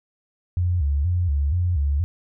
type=tone with vibrato; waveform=sine; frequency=79.5 Hz; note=D#2; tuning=38 cents sharp; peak=-18 dBFS; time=0.57-2.04 s; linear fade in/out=0 ms; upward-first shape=square; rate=2.1 Hz; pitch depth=190 cents each way; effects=none